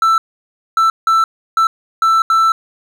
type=tone bursts at uneven times; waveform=triangle; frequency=1329 Hz; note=E6; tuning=14 cents sharp; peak=-7 dBFS; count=6; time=0.02-0.18 / 0.77-0.9 / 1.07-1.24 / 1.57-1.67 / 2.02-2.22 / 2.3-2.52 s; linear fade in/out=2 ms; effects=none

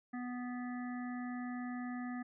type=harmonic tone; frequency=246.9 Hz; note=B3; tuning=in tune; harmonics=1 / 3 / 5 / 7 / 8; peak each=-39 / -49 / -52 / -52 / -55 dBFS; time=0.13-2.23 s; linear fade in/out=10 ms; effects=none

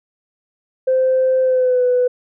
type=tone with pitch glide; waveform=sine; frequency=519 to 497 Hz; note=C5 to B4; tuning=-14 to +11 cents; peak=-11 dBFS; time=0.87-2.08 s; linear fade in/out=10 ms; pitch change=-75 cents; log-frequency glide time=1.42-1.84 s; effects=tanh soft clip ceiling -8 dBFS

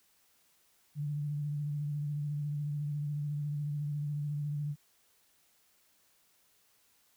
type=tone with vibrato; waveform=sine; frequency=146.83 Hz; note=D3; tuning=in tune; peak=-32 dBFS; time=0.95-4.76 s; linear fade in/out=50 ms; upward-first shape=sine; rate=14 Hz; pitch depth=31 cents each way; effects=white hiss -69 dBFS RMS until 7.16 s

